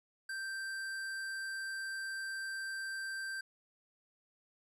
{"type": "tone with tanh clipping", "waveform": "sine", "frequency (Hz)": 1568, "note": "G6", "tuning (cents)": 0, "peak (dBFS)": -40, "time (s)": [0.29, 3.41], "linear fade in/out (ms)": 5, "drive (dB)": 17, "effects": ["resampled to 32000 Hz"]}